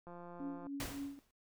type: click train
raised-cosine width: 1 ms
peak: -38 dBFS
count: 105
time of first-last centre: 0.07-0.668 s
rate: 174 Hz
type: tone with tremolo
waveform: sine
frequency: 280 Hz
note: C#4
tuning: 18 cents sharp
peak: -37 dBFS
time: 0.4-1.19 s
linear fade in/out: 0 ms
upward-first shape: triangle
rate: 3.6 Hz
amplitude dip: 85%
type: noise with exponential decay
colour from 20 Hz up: pink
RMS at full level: -39 dBFS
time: 0.8-1.31 s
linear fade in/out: 1 ms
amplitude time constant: 110 ms
effects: noise-tail reverb RT60 0.1 s tail -18 dB re dry